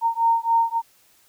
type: beating tone pair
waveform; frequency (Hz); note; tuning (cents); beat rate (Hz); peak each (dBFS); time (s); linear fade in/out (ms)
sine; 918 / 921.6; A#5 / A#5; -27 / -20; 3.6; -20 / -20; 0.01-0.82; 50
effects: white hiss -58 dBFS RMS until 1.28 s